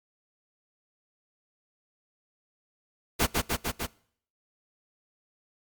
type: noise with echo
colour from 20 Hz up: pink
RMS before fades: -24 dBFS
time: 3.19-3.27 s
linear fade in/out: 20 ms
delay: 150 ms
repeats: 4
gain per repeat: -2 dB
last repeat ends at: 3.87 s
effects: noise-tail reverb RT60 0.6 s tail -23 dB re dry + Opus 48 kbps